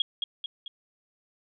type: tone with echo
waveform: sine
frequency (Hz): 3283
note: G#7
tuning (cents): -21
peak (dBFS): -21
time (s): 0-0.02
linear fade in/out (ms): 2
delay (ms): 220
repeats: 3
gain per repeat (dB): -5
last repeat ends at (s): 0.68
effects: none

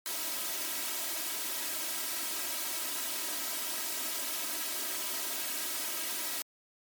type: noise with comb filter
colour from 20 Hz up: white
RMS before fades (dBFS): -35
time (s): 0.06-6.42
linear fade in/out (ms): 0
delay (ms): 3.1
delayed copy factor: +0.8
effects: high-pass 200 Hz 12 dB/octave + MP3 96 kbps

